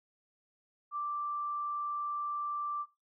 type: tone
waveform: sine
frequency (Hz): 1174.7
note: D6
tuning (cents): 0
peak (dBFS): -33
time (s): 0.91-2.86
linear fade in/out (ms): 50
effects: noise-tail reverb RT60 0.3 s tail -20 dB re dry